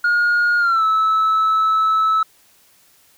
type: tone with pitch glide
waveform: sine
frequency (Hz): 1430 to 1303.8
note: F6 to E6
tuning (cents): +41 to -19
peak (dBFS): -11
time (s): 0.04-2.23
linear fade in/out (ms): 5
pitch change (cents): -160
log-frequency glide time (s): 0.58-0.84
effects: tanh soft clip ceiling -12 dBFS + white hiss -54 dBFS RMS until 3.17 s